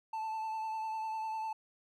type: tone with vibrato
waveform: triangle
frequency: 880 Hz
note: A5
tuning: in tune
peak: -33 dBFS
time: 0.13-1.53 s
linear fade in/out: 5 ms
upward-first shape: sine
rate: 10 Hz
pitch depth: 21 cents each way
effects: none